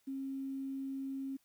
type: tone with quantisation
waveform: sine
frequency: 270 Hz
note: C#4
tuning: 45 cents flat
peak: -37 dBFS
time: 0.07-1.37 s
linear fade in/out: 10 ms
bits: 11
effects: white hiss -74 dBFS RMS until 1.44 s